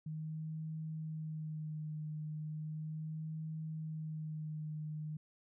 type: tone with vibrato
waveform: sine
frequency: 155.56 Hz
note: D#3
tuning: in tune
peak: -39 dBFS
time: 0.06-5.17 s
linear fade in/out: 5 ms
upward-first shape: sine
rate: 0.36 Hz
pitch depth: 25 cents each way
effects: none